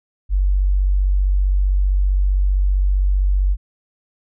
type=tone; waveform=sine; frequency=47.68 Hz; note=G1; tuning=47 cents flat; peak=-13 dBFS; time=0.29-3.57 s; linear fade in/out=50 ms; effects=none